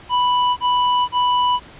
square tone bursts, 987.8 Hz, B5, in tune, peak -15 dBFS, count 3, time 0.09-1.598 s, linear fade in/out 50 ms, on 480 ms, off 34 ms, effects pink hiss -42 dBFS RMS until 1.79 s + resampled to 8000 Hz

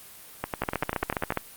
two click trains, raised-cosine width 0.5 ms, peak -12 / -10 dBFS, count 10 / 12, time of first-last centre 0.44-1.322 / 0.62-1.373 s, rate 10.2 / 14.6 Hz, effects white hiss -47 dBFS RMS until 1.56 s + Opus 32 kbps

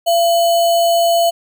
sine tone with sample-and-hold, 680 Hz, F5, 46 cents flat, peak -10 dBFS, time 0.06-1.31 s, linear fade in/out 20 ms, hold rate 3675 Hz, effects none

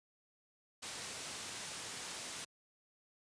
white low-pass noise, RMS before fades -45 dBFS, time 0.82-2.45 s, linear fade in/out 10 ms, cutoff 9200 Hz, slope 12 dB/octave, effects high-pass 80 Hz 12 dB/octave + resampled to 22050 Hz

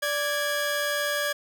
sawtooth tone pair together, 583.7 / 1652 Hz, D5 / G#6, -11 / -10 cents, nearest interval octave + tritone, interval 1801 cents, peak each -24 dBFS, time 0.02-1.33 s, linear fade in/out 10 ms, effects none

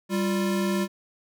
square tone pair together, 196 / 349.2 Hz, G3 / F4, 0 / 0 cents, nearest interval minor seventh, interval 1000 cents, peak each -25 / -29 dBFS, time 0.09-0.88 s, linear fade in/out 50 ms, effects none

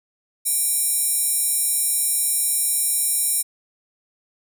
square tone with high-pass filter, 784 Hz, G5, in tune, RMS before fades -21 dBFS, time 0.45-3.43 s, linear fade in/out 20 ms, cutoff 9400 Hz, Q 3.8, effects none

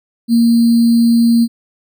sine tone with sample-and-hold, 233 Hz, A#3, 1 cent flat, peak -7 dBFS, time 0.28-1.48 s, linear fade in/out 50 ms, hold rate 4410 Hz, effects none

